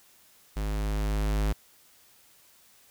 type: tone with level ramp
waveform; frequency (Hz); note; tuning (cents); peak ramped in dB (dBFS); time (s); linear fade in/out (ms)
square; 51.91; G#1; 0; -29 to -24; 0.56-1.53; 10
effects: white hiss -59 dBFS RMS until 2.9 s